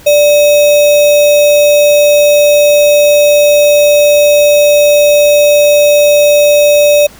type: tone with sample-and-hold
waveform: sine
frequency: 587.3 Hz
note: D5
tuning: in tune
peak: -3 dBFS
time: 0.06-7.07 s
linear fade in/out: 10 ms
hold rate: 3150 Hz
effects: pink hiss -37 dBFS RMS until 7.19 s